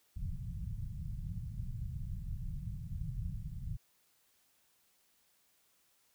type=low-pass noise; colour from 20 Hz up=pink; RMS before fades=-40 dBFS; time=0.16-3.77 s; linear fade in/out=10 ms; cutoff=170 Hz; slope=48 dB/octave; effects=white hiss -72 dBFS RMS until 6.14 s